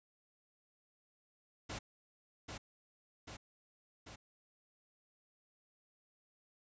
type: noise with echo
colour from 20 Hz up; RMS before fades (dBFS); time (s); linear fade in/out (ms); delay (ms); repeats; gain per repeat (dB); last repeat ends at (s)
pink; -43; 1.69-1.79; 10; 790; 3; -3; 4.16
effects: resampled to 16000 Hz